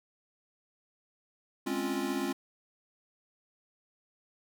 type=chord; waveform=square; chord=Db major seventh; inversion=second; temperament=equal; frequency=207.7 / 261.6 / 277.2 / 349.2 Hz; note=Ab3 / C4 / Db4 / F4; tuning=0 / 0 / 0 / 0 cents; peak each=-39 / -37 / -36 / -36 dBFS; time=1.66-2.33 s; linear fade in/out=10 ms; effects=none